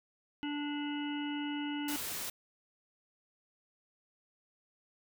harmonic tone, 292.4 Hz, D4, 7 cents flat, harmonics 1 / 3 / 5 / 7 / 9 / 10, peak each -35 / -45 / -47 / -49 / -51 / -45 dBFS, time 0.43-1.96 s, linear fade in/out 0 ms
white noise, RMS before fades -39 dBFS, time 1.88-2.3 s, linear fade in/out 5 ms
effects none

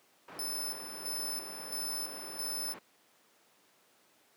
pink low-pass noise, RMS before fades -45 dBFS, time 0.28-2.79 s, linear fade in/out 5 ms, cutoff 1900 Hz, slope 12 dB/octave
15% pulse tone with tremolo, 5274 Hz, E8, in tune, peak -29 dBFS, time 0.39-2.74 s, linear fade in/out 2 ms, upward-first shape square, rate 1.5 Hz, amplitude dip 60%
effects pink hiss -66 dBFS RMS until 4.36 s + high-pass 300 Hz 12 dB/octave

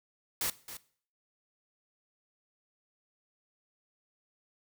white noise with echo, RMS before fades -32 dBFS, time 0.41-0.5 s, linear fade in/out 2 ms, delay 270 ms, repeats 1, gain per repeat -12 dB, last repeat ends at 0.77 s, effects noise-tail reverb RT60 0.5 s tail -18 dB re dry

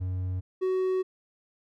triangle tone pair in turn, 92.1 / 373.7 Hz, F#2 / F#4, -7 / +17 cents, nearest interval 2 octaves, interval 2424 cents, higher second, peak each -26 / -22 dBFS, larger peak second, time 0-0.41 / 0.61-1.03 s, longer second, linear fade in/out 20 ms, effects none

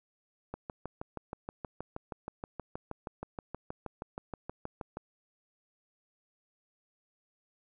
click train, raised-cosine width 1 ms, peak -24 dBFS, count 29, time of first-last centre 0.54-4.97 s, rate 6.32 Hz, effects none

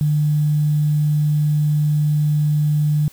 sine tone with quantisation, 150 Hz, D3, 37 cents sharp, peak -14 dBFS, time 0.01-3.08 s, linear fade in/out 0 ms, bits 7, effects white hiss -48 dBFS RMS until 3.12 s

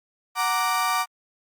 35% pulse chord, Gb augmented, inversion none, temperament equal, 740 / 932.3 / 1174.7 Hz, Gb5 / Bb5 / D6, 0 / 0 / 0 cents, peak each -26 / -26 / -22 dBFS, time 0.35-1.06 s, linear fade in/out 50 ms, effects Opus 48 kbps

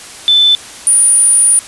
sine tone pair in turn, 3520 / 9476 Hz, A7 / D9, 0 / +14 cents, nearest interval octave + perfect fourth, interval 1714 cents, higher second, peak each -5 dBFS, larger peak neither, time 0.28-0.55 / 0.87-1.59 s, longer second, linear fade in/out 0 ms, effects white hiss -31 dBFS RMS until 1.67 s + resampled to 24000 Hz

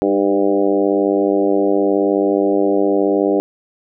harmonic tone with a mistuned harmonic, 99.1 Hz, G2, 19 cents sharp, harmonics 2 / 3 / 4 / 5 / 6 / 7 / 8, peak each -26 / -17 / -17 / -20 / -22 / -26 / -29 dBFS, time 0.02-3.4 s, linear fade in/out 0 ms, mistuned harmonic 3, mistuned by +27 cents, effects none

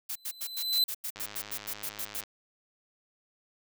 blue noise bursts, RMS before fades -35 dBFS, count 14, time 0.09-2.211 s, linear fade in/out 10 ms, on 67 ms, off 91 ms
45% pulse tone with exponential growth, 4029 Hz, B7, 34 cents sharp, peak -20 dBFS, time 0.15-0.84 s, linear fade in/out 2 ms, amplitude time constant 150 ms
click train, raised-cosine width 0.2 ms, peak -25 dBFS, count 113, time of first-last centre 1.16-2.237 s, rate 104 Hz
effects none

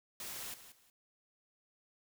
white noise with echo, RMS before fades -44 dBFS, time 0.2-0.54 s, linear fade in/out 2 ms, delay 180 ms, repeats 2, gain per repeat -12 dB, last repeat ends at 0.9 s, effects none

